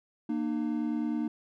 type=tone pair together; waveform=triangle; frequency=233.1 / 302.9 Hz; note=A#3 / D#4; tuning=0 / -46 cents; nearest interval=perfect fourth; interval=454 cents; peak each=-29 / -29 dBFS; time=0.29-1.28 s; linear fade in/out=5 ms; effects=none